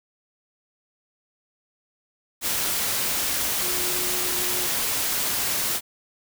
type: tone in noise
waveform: sine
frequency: 360 Hz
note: F#4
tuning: 47 cents flat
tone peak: -35 dBFS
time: 3.61-4.7 s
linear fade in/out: 50 ms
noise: white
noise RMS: -25 dBFS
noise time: 2.41-5.81 s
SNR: -13 dB
effects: none